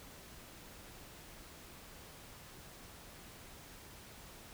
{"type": "silence", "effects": ["pink hiss -54 dBFS RMS until 4.53 s"]}